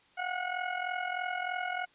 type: tone with amplitude modulation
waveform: 20% pulse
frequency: 728 Hz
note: F#5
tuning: 28 cents flat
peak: -24 dBFS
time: 0.17-1.86 s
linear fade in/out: 20 ms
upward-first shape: sine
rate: 43.2 Hz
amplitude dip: 70%
effects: white hiss -64 dBFS RMS until 1.94 s + resampled to 8000 Hz